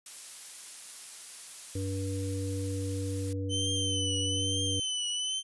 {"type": "noise", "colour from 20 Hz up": "blue", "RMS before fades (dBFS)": -42, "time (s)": [0.06, 3.33], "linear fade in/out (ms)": 2}
{"type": "harmonic tone", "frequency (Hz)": 96.5, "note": "G2", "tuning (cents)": -27, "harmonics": [1, 3, 5], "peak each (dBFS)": [-32, -37, -39], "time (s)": [1.75, 4.8], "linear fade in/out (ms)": 5}
{"type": "tone with vibrato", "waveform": "sawtooth", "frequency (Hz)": 3054, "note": "G7", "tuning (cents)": -46, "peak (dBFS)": -27, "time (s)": [3.49, 5.43], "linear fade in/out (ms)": 50, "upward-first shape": "triangle", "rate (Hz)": 1.1, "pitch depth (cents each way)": 75}
{"effects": ["resampled to 24000 Hz"]}